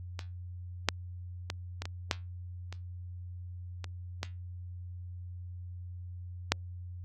clicks, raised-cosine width 0.2 ms, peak -20 / -6 / -16 / -19 / -21 / -9 / -25 / -23 / -15 / -6 dBFS, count 10, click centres 0.192 / 0.887 / 1.501 / 1.82 / 1.855 / 2.112 / 2.726 / 3.843 / 4.231 / 6.52 s, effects added 89 Hz sine -40 dBFS peak until 7.04 s + Opus 48 kbps

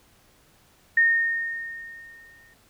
sine tone with exponential decay, 1839 Hz, A#6, 24 cents flat, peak -14 dBFS, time 0.97-2.54 s, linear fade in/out 5 ms, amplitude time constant 340 ms, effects pink hiss -59 dBFS RMS until 2.69 s

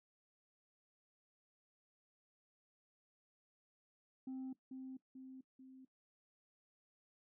sine tone with echo, 261.6 Hz, C4, in tune, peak -40 dBFS, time 4.27-4.53 s, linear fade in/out 5 ms, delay 440 ms, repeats 3, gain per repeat -5 dB, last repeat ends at 5.85 s, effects noise-tail reverb RT60 0.1 s tail -17 dB re dry + tanh soft clip ceiling -41 dBFS

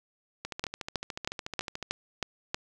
two click trains, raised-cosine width 0.2 ms, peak -18 / -12 dBFS, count 20 / 7, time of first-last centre 0.45-1.827 / 0.64-2.545 s, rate 13.8 / 3.15 Hz, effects none

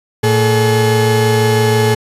35% pulse tone pair together, 113.4 / 427.5 Hz, A#2 / A4, -47 / -50 cents, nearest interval octave + major seventh, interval 2297 cents, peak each -11 dBFS, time 0.23-1.95 s, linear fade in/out 10 ms, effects resampled to 32000 Hz

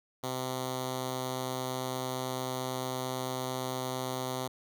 5% pulse tone with notch filter, 128.9 Hz, C3, 26 cents flat, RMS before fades -35 dBFS, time 0.23-4.48 s, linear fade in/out 10 ms, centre 1600 Hz, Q 1.5, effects none

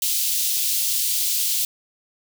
white high-pass noise, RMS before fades -22 dBFS, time 0.02-1.65 s, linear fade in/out 2 ms, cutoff 3100 Hz, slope 24 dB/octave, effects none

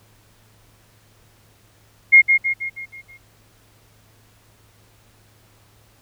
sine tone with echo, 2140 Hz, C7, 38 cents sharp, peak -5 dBFS, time 2.12-2.22 s, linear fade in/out 20 ms, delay 160 ms, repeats 6, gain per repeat -6 dB, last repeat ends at 3.18 s, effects added 107 Hz sine -56 dBFS peak until 6.01 s + pink hiss -56 dBFS RMS until 6.01 s

